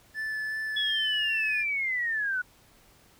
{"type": "tone with vibrato", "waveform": "triangle", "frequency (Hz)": 1745, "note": "A6", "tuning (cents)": -15, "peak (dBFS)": -28, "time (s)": [0.14, 1.65], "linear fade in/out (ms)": 50, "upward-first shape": "sine", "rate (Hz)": 2.7, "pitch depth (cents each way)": 10}
{"type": "linear sweep", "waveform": "sine", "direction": "down", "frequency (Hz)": [3400, 1452], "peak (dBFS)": -26, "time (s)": [0.76, 2.42], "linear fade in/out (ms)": 10}
{"effects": ["pink hiss -59 dBFS RMS until 3.19 s"]}